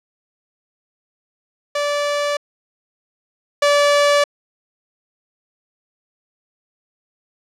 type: tone pair in turn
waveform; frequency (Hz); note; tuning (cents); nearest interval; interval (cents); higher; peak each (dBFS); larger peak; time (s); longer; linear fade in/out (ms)
sawtooth; 581 / 578; D5 / D5; -19 / -28; unison; 9; first; -14 / -8; second; 1.75-2.37 / 3.62-4.24; neither; 5
effects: low-pass 7000 Hz 12 dB/octave